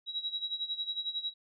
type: tone with tremolo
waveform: sine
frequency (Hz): 3866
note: B7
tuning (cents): -38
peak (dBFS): -30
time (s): 0.06-1.34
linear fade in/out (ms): 50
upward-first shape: sine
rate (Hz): 11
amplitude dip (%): 80
effects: none